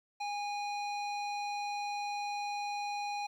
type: tone with low-pass filter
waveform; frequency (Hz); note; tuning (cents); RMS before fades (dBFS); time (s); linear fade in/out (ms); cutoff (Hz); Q
square; 820; G#5; -22; -37; 0.2-3.27; 10; 4600; 1.3
effects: 11-bit